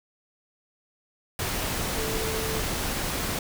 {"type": "tone in noise", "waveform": "sine", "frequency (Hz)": 442.4, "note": "A4", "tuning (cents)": 9, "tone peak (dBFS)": -32, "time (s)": [1.97, 2.6], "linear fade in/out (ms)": 2, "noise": "pink", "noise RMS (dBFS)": -29, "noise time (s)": [1.39, 3.39], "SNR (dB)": -6, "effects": []}